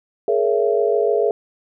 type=chord; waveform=sine; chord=A# half-diminished seventh; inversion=third; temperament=just; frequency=419.5 / 466.2 / 559.4 / 671.3 Hz; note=G#4 / A#4 / C#5 / E5; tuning=+17 / 0 / +16 / +31 cents; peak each=-18 / -20 / -24 / -22 dBFS; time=0.28-1.31 s; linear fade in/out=2 ms; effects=none